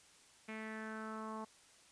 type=tone with low-pass filter sweep; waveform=sawtooth; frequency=218.9 Hz; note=A3; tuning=9 cents flat; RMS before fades=-45 dBFS; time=0.48-1.45 s; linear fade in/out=10 ms; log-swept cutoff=2300 to 1000 Hz; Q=4.7; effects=white hiss -64 dBFS RMS until 1.91 s + resampled to 22050 Hz

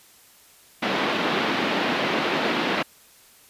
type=band-pass noise; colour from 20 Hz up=pink; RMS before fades=-24 dBFS; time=0.82-2.83 s; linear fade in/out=10 ms; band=200 to 3700 Hz; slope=24 dB/octave; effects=white hiss -53 dBFS RMS until 3.49 s + resampled to 32000 Hz

